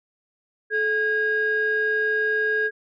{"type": "tone pair together", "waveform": "sine", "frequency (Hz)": [432.2, 1635.5], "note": ["A4", "G#6"], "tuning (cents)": [-31, -27], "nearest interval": "octave + major seventh", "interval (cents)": 2304, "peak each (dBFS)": [-24, -20], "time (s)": [0.7, 2.71], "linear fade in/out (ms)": 50, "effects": ["tanh soft clip ceiling -14 dBFS"]}